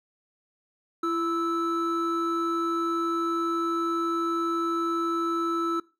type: tone pair together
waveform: triangle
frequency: 336 / 1314 Hz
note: E4 / E6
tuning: +33 / -6 cents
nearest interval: 2 octaves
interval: 2361 cents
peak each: -25 dBFS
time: 1.03-5.8 s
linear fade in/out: 5 ms
effects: noise-tail reverb RT60 0.3 s tail -22 dB re dry